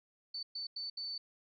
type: tone bursts at uneven times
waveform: sine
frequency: 4515 Hz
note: C#8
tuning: 31 cents sharp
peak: -38 dBFS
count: 4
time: 0.34-0.43 / 0.55-0.67 / 0.76-0.9 / 0.97-1.18 s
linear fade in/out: 5 ms
effects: none